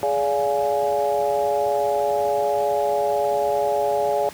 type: harmonic tone with a mistuned harmonic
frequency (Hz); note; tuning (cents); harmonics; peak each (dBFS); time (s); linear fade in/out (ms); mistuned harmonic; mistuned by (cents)
139.2; C#3; +8; 3 / 4 / 5 / 6; -25 / -22 / -25 / -25; 0.03-4.29; 0; 4; +62
effects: pink hiss -40 dBFS RMS until 4.33 s + high-pass 80 Hz 12 dB/octave